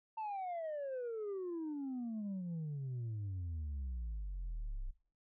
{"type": "exponential sweep", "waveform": "sine", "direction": "down", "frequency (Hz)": [900, 30.87], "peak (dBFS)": -36, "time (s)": [0.17, 4.91], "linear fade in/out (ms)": 10, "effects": ["noise-tail reverb RT60 0.4 s tail -19 dB re dry", "tanh soft clip ceiling -37 dBFS"]}